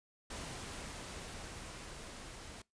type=noise with level ramp; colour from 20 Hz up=pink; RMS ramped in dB=-44 to -50 dBFS; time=0.3-2.62 s; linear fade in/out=5 ms; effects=noise-tail reverb RT60 0.2 s tail -23 dB re dry + resampled to 22050 Hz